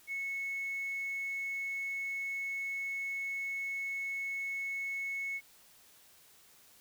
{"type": "tone", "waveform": "sine", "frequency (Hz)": 2200, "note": "C#7", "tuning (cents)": -14, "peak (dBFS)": -33, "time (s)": [0.07, 5.41], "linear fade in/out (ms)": 50, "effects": ["tanh soft clip ceiling -31 dBFS", "white hiss -61 dBFS RMS until 6.8 s"]}